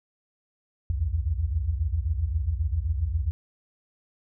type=tone cluster; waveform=sine; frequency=62.1 / 78.5 / 86 Hz; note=B1 / D#2 / F2; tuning=+10 / +16 / -26 cents; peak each=-28 dBFS; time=0.9-3.31 s; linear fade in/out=0 ms; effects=none